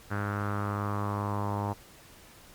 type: tone with low-pass filter sweep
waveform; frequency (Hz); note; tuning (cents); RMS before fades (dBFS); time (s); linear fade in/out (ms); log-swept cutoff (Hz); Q
sawtooth; 102.3; G#2; -26; -31; 0.1-1.74; 20; 1500 to 910; 4.6
effects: pink hiss -53 dBFS RMS until 2.54 s + MP3 96 kbps